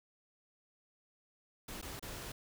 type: noise with dropouts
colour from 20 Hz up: pink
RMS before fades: -45 dBFS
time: 1.68-2.32 s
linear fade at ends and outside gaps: 5 ms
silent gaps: 1.815-1.825 / 1.995-2.025 s
effects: none